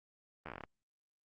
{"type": "slowing click train", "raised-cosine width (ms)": 0.5, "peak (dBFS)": -28, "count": 10, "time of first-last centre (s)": [0.46, 0.637], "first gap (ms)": 12, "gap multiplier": 1.12, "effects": ["Opus 24 kbps"]}